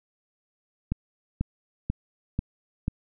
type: click train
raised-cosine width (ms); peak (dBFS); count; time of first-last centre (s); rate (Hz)
5; -13; 5; 0.92-2.881; 2.04
effects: none